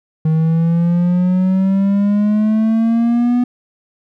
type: exponential sweep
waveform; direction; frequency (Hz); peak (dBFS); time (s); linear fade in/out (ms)
triangle; up; 157 to 246.9; -9; 0.25-3.44; 5
effects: none